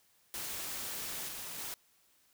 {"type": "noise with level steps", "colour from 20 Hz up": "white", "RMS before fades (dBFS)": [-40, -43, -41], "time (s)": [0.34, 1.74], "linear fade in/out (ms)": 0, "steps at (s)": [1.28, 1.58], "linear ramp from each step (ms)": 5, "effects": ["white hiss -69 dBFS RMS until 2.33 s"]}